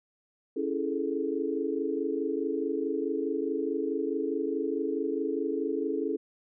sine chord, A major seventh, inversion first, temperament equal, 277.2 / 329.6 / 415.3 / 440 Hz, C#4 / E4 / G#4 / A4, 0 / 0 / 0 / 0 cents, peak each -33 dBFS, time 0.56-6.17 s, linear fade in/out 10 ms, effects none

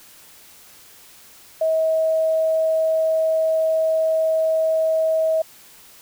sine tone, 640 Hz, D#5, 49 cents sharp, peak -16 dBFS, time 1.61-5.42 s, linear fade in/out 5 ms, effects white hiss -47 dBFS RMS until 6.01 s

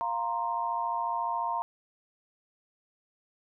sine chord, F suspended fourth, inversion none, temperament equal, 698.5 / 932.3 / 1046.5 Hz, F5 / Bb5 / C6, 0 / 0 / 0 cents, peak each -35 / -30 / -34 dBFS, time 0.01-1.62 s, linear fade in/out 0 ms, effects none

